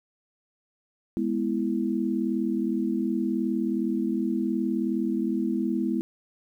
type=chord; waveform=sine; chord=E major; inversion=first; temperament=equal; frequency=207.7 / 246.9 / 329.6 Hz; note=G#3 / B3 / E4; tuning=0 / 0 / 0 cents; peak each=-28 dBFS; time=1.17-6.01 s; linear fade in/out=0 ms; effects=10-bit